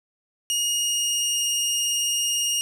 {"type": "tone with pitch glide", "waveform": "20% pulse", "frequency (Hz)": [2865, 2847], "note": ["F7", "F7"], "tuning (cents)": [44, 33], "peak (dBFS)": -16, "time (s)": [0.5, 2.61], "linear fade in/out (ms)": 0, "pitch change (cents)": -11, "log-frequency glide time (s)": [0.72, 1.4], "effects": []}